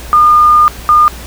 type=tone bursts at uneven times; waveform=sine; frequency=1214 Hz; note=D#6; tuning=43 cents flat; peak=-3 dBFS; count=2; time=0.13-0.68 / 0.89-1.08 s; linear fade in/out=0 ms; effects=added 60 Hz sine -28 dBFS peak until 1.26 s + pink hiss -30 dBFS RMS until 1.26 s